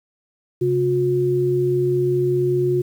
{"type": "tone pair together", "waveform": "sine", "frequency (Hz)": [134.85, 360], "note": ["C#3", "F#4"], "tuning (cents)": [-47, -47], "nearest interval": "octave + perfect fourth", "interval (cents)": 1700, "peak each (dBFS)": [-22, -17], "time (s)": [0.61, 2.82], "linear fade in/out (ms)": 10, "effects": ["8-bit"]}